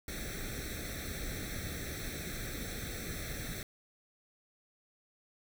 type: noise with comb filter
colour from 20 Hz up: pink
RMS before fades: -40 dBFS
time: 0.08-3.63 s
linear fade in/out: 2 ms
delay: 0.51 ms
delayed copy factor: +1
effects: none